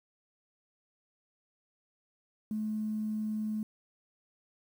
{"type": "tone", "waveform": "triangle", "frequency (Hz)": 215.1, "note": "A3", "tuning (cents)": -39, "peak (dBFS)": -27, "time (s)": [2.51, 3.63], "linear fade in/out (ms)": 2, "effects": ["tanh soft clip ceiling -29 dBFS", "10-bit"]}